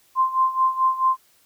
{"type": "tone with tremolo", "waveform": "sine", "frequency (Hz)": 1045, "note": "C6", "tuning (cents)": -2, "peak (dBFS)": -14, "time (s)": [0.15, 1.17], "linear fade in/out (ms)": 50, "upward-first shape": "sine", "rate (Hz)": 4.6, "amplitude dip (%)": 80, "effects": ["white hiss -59 dBFS RMS until 1.45 s"]}